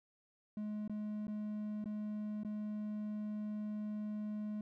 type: tone with dropouts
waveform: triangle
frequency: 211.1 Hz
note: G#3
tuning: 29 cents sharp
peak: -36 dBFS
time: 0.57-4.61 s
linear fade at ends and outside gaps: 2 ms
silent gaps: 0.878-0.896 / 1.27-1.28 / 1.842-1.857 / 2.434-2.448 s
effects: none